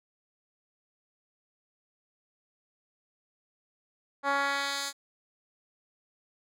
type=tone with band-pass filter sweep; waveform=10% pulse; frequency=279.6 Hz; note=C#4; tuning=15 cents sharp; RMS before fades=-30 dBFS; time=4.23-4.93 s; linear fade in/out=50 ms; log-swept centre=970 to 7000 Hz; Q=0.93; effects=none